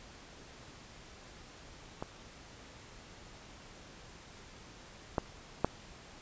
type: clicks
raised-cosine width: 1 ms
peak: -23 / -15 / -12 dBFS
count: 3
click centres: 2.025 / 5.182 / 5.646 s
effects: pink hiss -53 dBFS RMS until 6.21 s + resampled to 16000 Hz